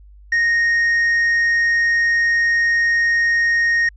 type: tone with quantisation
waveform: triangle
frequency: 1860 Hz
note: A#6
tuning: 4 cents flat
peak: -12 dBFS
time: 0.32-3.89 s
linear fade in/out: 5 ms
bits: 7
effects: added 50 Hz sine -41 dBFS peak until 3.96 s + resampled to 16000 Hz